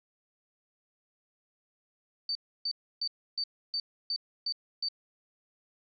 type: tone bursts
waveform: sine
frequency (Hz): 4581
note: D8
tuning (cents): -44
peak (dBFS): -29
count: 8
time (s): 2.29-4.886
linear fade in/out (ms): 2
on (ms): 62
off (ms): 300
effects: none